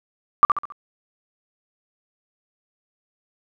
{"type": "tone with echo", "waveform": "sine", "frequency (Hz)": 1174.7, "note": "D6", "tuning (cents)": 0, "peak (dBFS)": -7, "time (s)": [0.43, 0.45], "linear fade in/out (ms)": 0, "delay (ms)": 68, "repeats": 4, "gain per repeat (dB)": -7, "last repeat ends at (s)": 0.722, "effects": []}